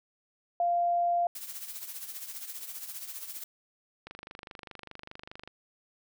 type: tone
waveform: sine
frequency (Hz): 695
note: F5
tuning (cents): -9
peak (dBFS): -24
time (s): 0.6-1.27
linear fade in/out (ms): 2
type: noise with tremolo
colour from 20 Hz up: blue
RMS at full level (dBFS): -38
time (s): 1.35-3.44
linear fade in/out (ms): 5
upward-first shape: triangle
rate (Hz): 15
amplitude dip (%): 70
type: click train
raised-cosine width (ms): 0.3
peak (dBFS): -27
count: 36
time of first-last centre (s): 4.07-5.476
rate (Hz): 24.9
effects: none